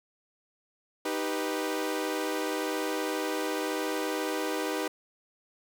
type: chord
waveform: sawtooth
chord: Eb augmented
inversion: none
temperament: equal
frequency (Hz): 311.1 / 392 / 493.9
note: Eb4 / G4 / B4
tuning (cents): 0 / 0 / 0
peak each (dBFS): -29 / -30 / -30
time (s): 1.05-4.88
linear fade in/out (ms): 5
effects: none